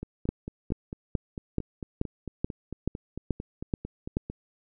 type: two click trains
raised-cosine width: 3 ms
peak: -13 / -22 dBFS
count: 10 / 20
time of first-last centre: 0.29-4.169 / 0.03-4.3 s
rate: 2.32 / 4.45 Hz
effects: none